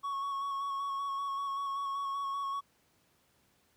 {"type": "tone with vibrato", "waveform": "triangle", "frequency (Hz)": 1108.7, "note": "C#6", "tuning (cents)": 0, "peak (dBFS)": -31, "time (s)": [0.03, 2.61], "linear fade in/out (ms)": 20, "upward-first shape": "square", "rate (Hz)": 5.2, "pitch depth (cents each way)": 17, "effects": ["pink hiss -70 dBFS RMS until 3.76 s", "high-pass 80 Hz 12 dB/octave"]}